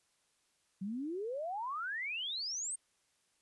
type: exponential sweep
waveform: sine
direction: up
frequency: 183.4 to 8870 Hz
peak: -36 dBFS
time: 0.81-2.76 s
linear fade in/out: 10 ms
effects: white hiss -75 dBFS RMS until 3.41 s + resampled to 24000 Hz